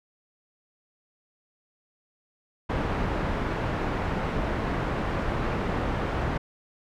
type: low-pass noise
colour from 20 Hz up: pink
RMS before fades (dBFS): -28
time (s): 2.69-6.38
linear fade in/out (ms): 10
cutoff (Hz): 1600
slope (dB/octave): 12
effects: none